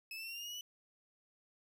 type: linear sweep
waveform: 30% pulse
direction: up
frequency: 2577 to 2988 Hz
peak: -40 dBFS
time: 0.11-0.61 s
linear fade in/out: 2 ms
effects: none